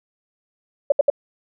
sine tone bursts, 569 Hz, C#5, 45 cents sharp, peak -10 dBFS, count 3, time 0.9-1.101 s, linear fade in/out 5 ms, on 21 ms, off 69 ms, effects none

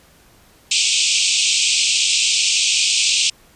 pink band-pass noise, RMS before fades -17 dBFS, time 0.71-3.3 s, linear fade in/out 5 ms, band 2400 to 8400 Hz, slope 96 dB/octave, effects pink hiss -51 dBFS RMS until 3.55 s + resampled to 32000 Hz

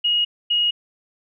sine tone pair in turn, 2882 / 2882 Hz, F#7 / F#7, -46 / -46 cents, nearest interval unison, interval 0 cents, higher neither, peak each -16 dBFS, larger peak neither, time 0.04-0.25 / 0.5-0.71 s, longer neither, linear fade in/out 10 ms, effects none

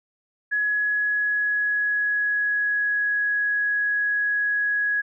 sine tone with pitch glide, 1684 to 1669.5 Hz, G#6 to G#6, +24 to +9 cents, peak -20 dBFS, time 0.51-5.02 s, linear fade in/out 20 ms, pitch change -15 cents, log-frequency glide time 0.64-3.16 s, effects none

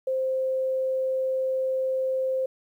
sine tone, 523.3 Hz, C5, in tune, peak -23 dBFS, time 0.07-2.46 s, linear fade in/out 5 ms, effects 10-bit

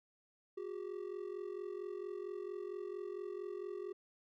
triangle ring-modulated tone, 385.8 Hz, G4, 28 cents flat, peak -36 dBFS, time 0.57-3.93 s, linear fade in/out 5 ms, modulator 22.2 Hz, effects none

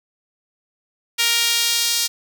sawtooth tone with high-pass filter sweep, 467.2 Hz, A#4, 4 cents sharp, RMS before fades -19 dBFS, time 1.18-2.08 s, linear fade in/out 20 ms, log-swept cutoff 2700 to 4500 Hz, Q 1.3, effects none

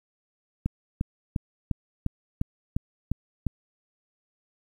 click train, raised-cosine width 5 ms, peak -13 dBFS, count 9, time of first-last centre 0.66-3.467 s, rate 2.85 Hz, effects 9-bit

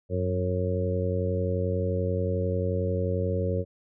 harmonic tone with a mistuned harmonic, 91.3 Hz, F#2, 23 cents flat, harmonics 1 / 2 / 3 / 4 / 5 / 6, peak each -27 / -33 / -38 / -36 / -31 / -32 dBFS, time 0.09-3.65 s, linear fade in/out 50 ms, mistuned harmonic 1, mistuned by +37 cents, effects none

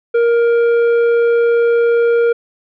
triangle tone with tanh clipping, 468.7 Hz, A#4, 9 cents sharp, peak -11 dBFS, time 0.14-2.33 s, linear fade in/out 10 ms, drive 12 dB, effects none

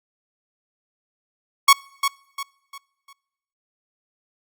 sawtooth tone with echo, 1108.7 Hz, C#6, in tune, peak -5 dBFS, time 1.68-1.73 s, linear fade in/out 5 ms, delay 350 ms, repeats 4, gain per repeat -9 dB, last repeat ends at 3.13 s, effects noise-tail reverb RT60 0.9 s tail -25 dB re dry + Opus 48 kbps

